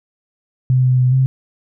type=tone with pitch steps; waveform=sine; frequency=128.5 / 127.5 / 126.6 / 131.5 Hz; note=C3 / C3 / B2 / C3; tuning=-31 / -44 / +43 / +9 cents; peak=-10 dBFS; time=0.7-1.26 s; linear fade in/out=0 ms; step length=140 ms; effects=none